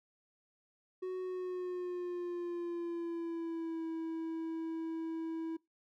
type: tone with pitch glide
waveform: triangle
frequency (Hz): 370 to 325.8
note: F#4 to E4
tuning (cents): 0 to -20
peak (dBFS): -34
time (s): 1.02-5.57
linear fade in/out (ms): 10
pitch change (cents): -220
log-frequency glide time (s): 1.2-3.85
effects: noise-tail reverb RT60 0.2 s tail -23 dB re dry